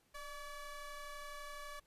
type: ring-modulated tone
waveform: 25% pulse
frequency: 577 Hz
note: D5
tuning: 31 cents flat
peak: -39 dBFS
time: 0.14-1.8 s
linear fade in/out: 10 ms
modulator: 561 Hz
effects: pink hiss -74 dBFS RMS until 1.86 s + resampled to 32000 Hz